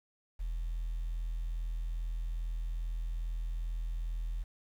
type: tone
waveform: sine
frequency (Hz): 41.2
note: E1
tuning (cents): 0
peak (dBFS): -31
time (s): 0.39-4.44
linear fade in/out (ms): 20
effects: tanh soft clip ceiling -31 dBFS + 10-bit